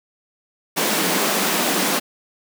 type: high-pass noise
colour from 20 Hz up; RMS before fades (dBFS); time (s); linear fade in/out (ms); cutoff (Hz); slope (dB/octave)
pink; -20; 0.76-2; 20; 170; 96
effects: none